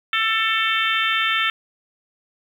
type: harmonic tone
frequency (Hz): 444.5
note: A4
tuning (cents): +18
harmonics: 3 / 4 / 5 / 6 / 7 / 8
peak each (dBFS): -23 / -24 / -25 / -26 / -26 / -27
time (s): 0.13-1.5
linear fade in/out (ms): 2
effects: 8-bit